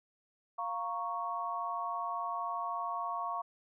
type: chord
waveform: sine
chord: Bb minor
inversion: second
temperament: equal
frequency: 698.5 / 932.3 / 1108.7 Hz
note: F5 / Bb5 / Db6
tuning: 0 / 0 / 0 cents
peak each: -39 / -40 / -36 dBFS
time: 0.58-3.42 s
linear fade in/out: 10 ms
effects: none